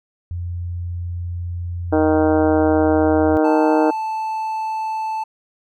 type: tone with pitch glide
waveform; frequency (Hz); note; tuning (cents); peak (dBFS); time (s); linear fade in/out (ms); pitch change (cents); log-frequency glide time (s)
sine; 87.31 to 85.76; F2 to F2; 0 to -31; -23; 0.31-3.37; 0; -31; 2.24-2.74
type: harmonic tone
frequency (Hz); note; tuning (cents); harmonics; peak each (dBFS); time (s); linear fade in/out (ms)
155.56; D#3; 0; 2 / 3 / 4 / 5 / 6 / 7 / 8 / 9 / 10; -16 / -19 / -20 / -23 / -29 / -35 / -37 / -32 / -36; 1.92-3.91; 10
type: tone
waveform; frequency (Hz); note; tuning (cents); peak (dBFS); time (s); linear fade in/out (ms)
triangle; 878; A5; -4; -19; 3.44-5.24; 10
effects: none